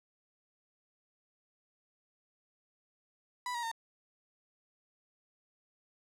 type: tone with pitch steps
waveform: 35% pulse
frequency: 987.8 / 949.2 / 912.1 Hz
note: B5 / A#5 / A#5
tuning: 0 / +31 / -38 cents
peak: -33 dBFS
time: 3.46-3.715 s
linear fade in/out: 2 ms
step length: 85 ms
effects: low-pass 10000 Hz 12 dB/octave